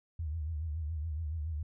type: tone with vibrato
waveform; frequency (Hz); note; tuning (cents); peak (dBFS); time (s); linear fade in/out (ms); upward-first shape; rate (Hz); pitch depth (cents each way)
sine; 78.4; D#2; +14; -33; 0.19-1.63; 5; triangle; 7.1; 140
effects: none